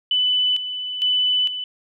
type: tone with tremolo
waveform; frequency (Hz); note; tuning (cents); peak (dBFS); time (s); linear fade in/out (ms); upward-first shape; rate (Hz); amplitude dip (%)
sine; 2995; F#7; +20; -16; 0.11-1.64; 2; square; 1.1; 65
effects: none